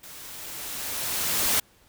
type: noise with level ramp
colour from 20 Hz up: white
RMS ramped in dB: -44 to -22 dBFS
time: 0.03-1.6 s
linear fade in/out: 5 ms
effects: pink hiss -59 dBFS RMS until 1.88 s